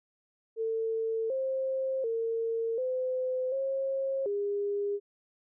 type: tone with pitch steps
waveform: sine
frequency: 448.4 / 529 / 455.5 / 512 / 539 / 406.1 Hz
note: A4 / C5 / A#4 / C5 / C#5 / G#4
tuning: +33 / +19 / -40 / -38 / -49 / -39 cents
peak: -28 dBFS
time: 0.56-5 s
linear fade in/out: 50 ms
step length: 740 ms
effects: none